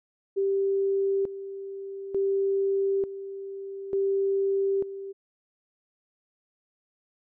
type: tone with tremolo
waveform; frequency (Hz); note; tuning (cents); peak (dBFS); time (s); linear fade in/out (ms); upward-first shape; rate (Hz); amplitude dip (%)
sine; 392; G4; 0; -22; 0.36-5.13; 20; square; 0.56; 75
effects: none